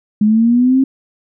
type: linear sweep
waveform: sine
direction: up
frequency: 207.4 to 270 Hz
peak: -8 dBFS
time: 0.21-0.84 s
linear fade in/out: 5 ms
effects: none